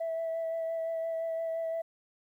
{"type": "tone with vibrato", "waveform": "sine", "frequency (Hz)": 656, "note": "E5", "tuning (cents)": -9, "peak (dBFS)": -29, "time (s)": [0, 1.82], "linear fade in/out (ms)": 10, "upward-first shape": "sine", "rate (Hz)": 5.8, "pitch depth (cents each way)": 14, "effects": ["tanh soft clip ceiling -28 dBFS", "11-bit"]}